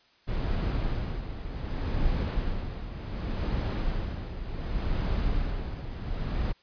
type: noise with tremolo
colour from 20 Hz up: brown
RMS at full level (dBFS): -27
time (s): 0.27-6.53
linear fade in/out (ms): 20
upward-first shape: sine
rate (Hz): 0.67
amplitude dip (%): 65
effects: white hiss -62 dBFS RMS until 6.62 s + resampled to 11025 Hz